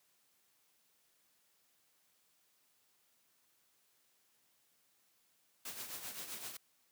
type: noise with tremolo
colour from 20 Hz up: white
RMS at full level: -43 dBFS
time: 5.65-6.57 s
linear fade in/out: 5 ms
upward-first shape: triangle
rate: 7.7 Hz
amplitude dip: 65%
effects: white hiss -74 dBFS RMS until 6.91 s + high-pass 100 Hz 12 dB/octave